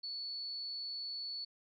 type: tone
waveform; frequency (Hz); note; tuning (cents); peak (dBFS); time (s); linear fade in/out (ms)
sine; 4435; C#8; 0; -39; 0.03-1.45; 10
effects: none